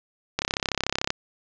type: click train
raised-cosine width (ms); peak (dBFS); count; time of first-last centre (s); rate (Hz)
0.2; -6; 25; 0.39-1.104; 33.6
effects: resampled to 16000 Hz + 8-bit